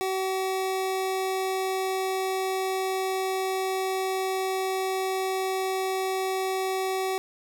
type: tone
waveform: 25% pulse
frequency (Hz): 379.2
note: F#4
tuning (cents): +43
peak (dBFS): -22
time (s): 0.01-7.18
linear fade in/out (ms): 0
effects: none